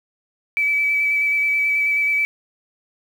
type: tone with vibrato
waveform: sine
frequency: 2300 Hz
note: D7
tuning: 37 cents flat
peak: -16 dBFS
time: 0.57-2.25 s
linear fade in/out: 0 ms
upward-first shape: square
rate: 9.3 Hz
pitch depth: 12 cents each way
effects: 7-bit